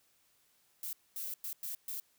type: noise bursts at uneven times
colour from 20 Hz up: violet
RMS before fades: -40 dBFS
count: 5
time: 0.83-0.93 / 1.16-1.34 / 1.44-1.53 / 1.63-1.75 / 1.88-2 s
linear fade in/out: 2 ms
effects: white hiss -71 dBFS RMS until 2.18 s